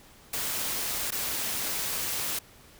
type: noise with dropouts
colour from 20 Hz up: white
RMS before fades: -31 dBFS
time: 0.33-2.39 s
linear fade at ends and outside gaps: 5 ms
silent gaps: 1.107-1.12 s
effects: pink hiss -54 dBFS RMS until 2.79 s